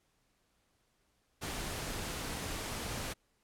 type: noise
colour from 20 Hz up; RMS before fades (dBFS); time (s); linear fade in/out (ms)
pink; -39; 1.41-3.14; 20
effects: pink hiss -75 dBFS RMS until 3.43 s + low-pass 12000 Hz 12 dB/octave